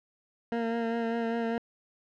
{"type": "tone with vibrato", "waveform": "20% pulse", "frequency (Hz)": 230.6, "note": "A#3", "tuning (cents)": -19, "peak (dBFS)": -23, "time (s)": [0.52, 1.58], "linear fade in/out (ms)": 2, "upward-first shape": "sine", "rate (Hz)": 5, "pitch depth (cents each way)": 23, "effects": ["low-pass 2000 Hz 12 dB/octave"]}